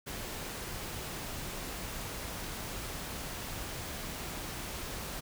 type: noise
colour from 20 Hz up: pink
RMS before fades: -40 dBFS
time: 0.06-5.21 s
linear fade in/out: 20 ms
effects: none